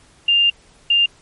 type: tone pair in turn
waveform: sine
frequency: 2800 / 2800 Hz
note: F7 / F7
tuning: +4 / +4 cents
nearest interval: unison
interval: 0 cents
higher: neither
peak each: -11 dBFS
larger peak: neither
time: 0.28-0.5 / 0.9-1.06 s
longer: first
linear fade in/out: 5 ms
effects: pink hiss -51 dBFS RMS until 1.21 s + MP3 48 kbps